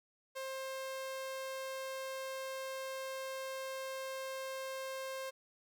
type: tone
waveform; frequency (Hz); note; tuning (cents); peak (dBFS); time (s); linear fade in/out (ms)
sawtooth; 530; C5; +22; -36; 0.35-5.31; 20
effects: none